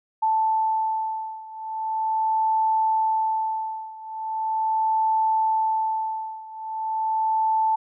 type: beating tone pair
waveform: sine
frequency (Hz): 880 / 880.4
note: A5 / A5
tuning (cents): 0 / +1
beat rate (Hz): 0.4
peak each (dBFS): -23 / -25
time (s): 0.22-7.76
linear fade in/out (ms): 10
effects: none